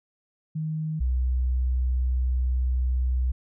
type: tone pair in turn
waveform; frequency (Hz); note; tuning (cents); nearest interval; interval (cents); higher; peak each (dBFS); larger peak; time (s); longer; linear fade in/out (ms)
sine; 156.6 / 63.01; D#3 / B1; +11 / +35; octave + major third; 1576; first; -26 / -21; second; 0.55-1 / 1-3.32; second; 10
effects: none